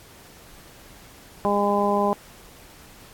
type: harmonic tone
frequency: 203.3 Hz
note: G#3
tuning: 37 cents flat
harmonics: 1 / 2 / 3 / 4 / 5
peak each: -25 / -25 / -25 / -25 / -25 dBFS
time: 1.45-2.13 s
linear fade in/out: 0 ms
effects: pink hiss -48 dBFS RMS until 3.13 s + AAC 64 kbps